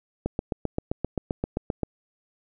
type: click train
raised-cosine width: 2 ms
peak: -12 dBFS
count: 13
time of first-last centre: 0.26-1.833 s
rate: 7.63 Hz
effects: none